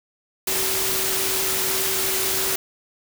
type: tone in noise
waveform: sine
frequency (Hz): 381.4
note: G4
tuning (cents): -47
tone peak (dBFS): -31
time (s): 0.47-2.56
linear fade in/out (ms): 5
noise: white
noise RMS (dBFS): -23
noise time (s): 0.47-2.56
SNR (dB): -11
effects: none